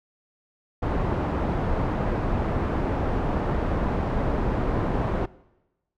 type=low-pass noise; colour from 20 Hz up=pink; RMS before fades=-25 dBFS; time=0.82-5.26 s; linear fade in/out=10 ms; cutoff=970 Hz; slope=12 dB/octave; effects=noise-tail reverb RT60 1.0 s tail -21 dB re dry